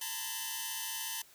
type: tone cluster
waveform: 5% pulse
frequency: 890 / 954 / 1022 / 1657 / 3049 Hz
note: A5 / A#5 / C6 / G#6 / G7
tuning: +20 / +40 / -41 / -4 / -49 cents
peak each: -30 / -34 / -35 / -36 / -31 dBFS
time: 0.01-1.22 s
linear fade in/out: 5 ms
effects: white hiss -60 dBFS RMS until 1.34 s